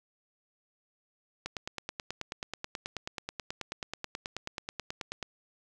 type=click train; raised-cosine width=0.2 ms; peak=-18 dBFS; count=36; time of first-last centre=1.46-5.227 s; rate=9.29 Hz; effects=none